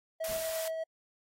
triangle tone with tremolo, 646 Hz, E5, 35 cents flat, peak -30 dBFS, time 0.2-0.84 s, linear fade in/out 10 ms, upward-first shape sine, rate 8.5 Hz, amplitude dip 25%
white high-pass noise, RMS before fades -40 dBFS, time 0.24-0.68 s, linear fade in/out 2 ms, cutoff 600 Hz, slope 24 dB/octave
pink noise with exponential decay, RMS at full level -43 dBFS, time 0.29-0.71 s, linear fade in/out 2 ms, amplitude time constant 90 ms
effects AAC 48 kbps

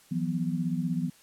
sine chord, E suspended second, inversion none, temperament equal with one note detuned, 164.81 / 180.88 / 246.9 Hz, E3 / F#3 / B3, 0 / -39 / 0 cents, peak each -30 / -31 / -32 dBFS, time 0.11-1.1 s, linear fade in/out 10 ms, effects white hiss -58 dBFS RMS until 1.22 s + low-pass 12000 Hz 12 dB/octave

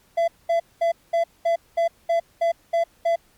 triangle tone bursts, 673 Hz, E5, 36 cents sharp, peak -15 dBFS, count 10, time 0.17-3.16 s, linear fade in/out 10 ms, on 110 ms, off 210 ms, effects pink hiss -59 dBFS RMS until 3.37 s + MP3 96 kbps

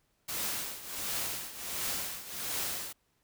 white noise with tremolo, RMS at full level -33 dBFS, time 0.28-2.93 s, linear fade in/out 10 ms, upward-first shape triangle, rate 1.4 Hz, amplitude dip 80%, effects pink hiss -74 dBFS RMS until 3.23 s

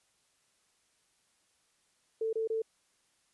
sine tone bursts, 445.4 Hz, A4, 21 cents sharp, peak -29 dBFS, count 3, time 2.21-2.62 s, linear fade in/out 5 ms, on 120 ms, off 25 ms, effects white hiss -72 dBFS RMS until 3.33 s + resampled to 24000 Hz

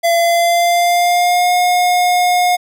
square tone with pitch glide, 679 to 717.3 Hz, F5 to F5, -49 to +46 cents, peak -11 dBFS, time 0.03-2.57 s, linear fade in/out 20 ms, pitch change +95 cents, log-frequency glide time 0.16-1.54 s, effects none

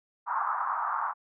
white band-pass noise, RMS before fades -30 dBFS, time 0.26-1.14 s, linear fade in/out 50 ms, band 840 to 1300 Hz, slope 48 dB/octave, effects none

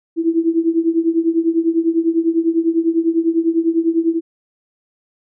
sine tone with tremolo, 330 Hz, E4, 2 cents sharp, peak -9 dBFS, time 0.16-4.21 s, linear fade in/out 50 ms, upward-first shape triangle, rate 10 Hz, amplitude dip 90%, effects none

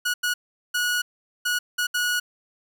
sawtooth tone bursts at uneven times, 1459 Hz, F#6, 25 cents flat, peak -18 dBFS, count 6, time 0.05-0.14 / 0.23-0.34 / 0.74-1.02 / 1.45-1.59 / 1.78-1.87 / 1.94-2.2 s, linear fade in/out 10 ms, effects none

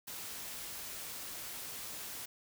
white noise, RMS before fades -44 dBFS, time 0.07-2.26 s, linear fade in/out 10 ms, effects none

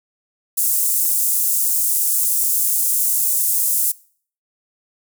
pink high-pass noise, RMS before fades -18 dBFS, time 0.57-3.92 s, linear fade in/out 10 ms, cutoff 8400 Hz, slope 24 dB/octave, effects noise-tail reverb RT60 0.5 s tail -22 dB re dry

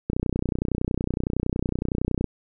click train, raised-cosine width 3 ms, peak -11 dBFS, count 67, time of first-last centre 0.1-2.243 s, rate 30.8 Hz, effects none

